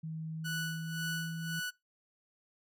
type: tone with pitch glide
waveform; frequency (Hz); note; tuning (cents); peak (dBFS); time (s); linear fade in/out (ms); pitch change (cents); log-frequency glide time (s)
sine; 159.4 to 163.41; D#3 to E3; +42 to -15; -37; 0.03-1.6; 10; +43; 0.32-1.26
type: tone with tremolo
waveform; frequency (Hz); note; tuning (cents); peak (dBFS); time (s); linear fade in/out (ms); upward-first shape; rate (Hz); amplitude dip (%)
sawtooth; 1480; F#6; 0; -31; 0.44-1.71; 20; sine; 1.9; 75
effects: noise-tail reverb RT60 0.2 s tail -22 dB re dry